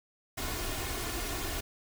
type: noise with comb filter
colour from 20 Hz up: pink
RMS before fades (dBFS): -35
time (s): 0.37-1.61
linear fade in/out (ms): 10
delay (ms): 2.8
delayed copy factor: +0.6
effects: none